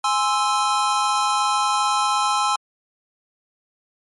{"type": "chord", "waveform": "square", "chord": "Ab augmented", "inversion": "none", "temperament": "equal", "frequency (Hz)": [830.6, 1046.5, 1318.5], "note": ["Ab5", "C6", "E6"], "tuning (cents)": [0, 0, 0], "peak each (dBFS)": -23, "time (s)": [0.04, 2.56], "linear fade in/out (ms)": 5, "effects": ["MP3 48 kbps"]}